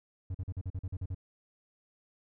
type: tone bursts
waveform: triangle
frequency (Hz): 92.5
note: F#2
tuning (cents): 0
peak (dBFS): -31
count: 10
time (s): 0.3-1.147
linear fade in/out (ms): 5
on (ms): 46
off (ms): 43
effects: none